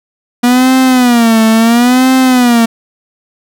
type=tone with vibrato; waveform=45% pulse; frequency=240.5 Hz; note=B3; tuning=46 cents flat; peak=-5 dBFS; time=0.43-2.66 s; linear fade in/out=10 ms; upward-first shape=sine; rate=0.73 Hz; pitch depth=140 cents each way; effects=none